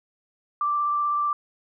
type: tone with vibrato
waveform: sine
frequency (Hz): 1174.7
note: D6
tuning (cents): 0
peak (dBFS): -21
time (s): 0.61-1.33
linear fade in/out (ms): 2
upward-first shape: triangle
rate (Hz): 16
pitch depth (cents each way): 12
effects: none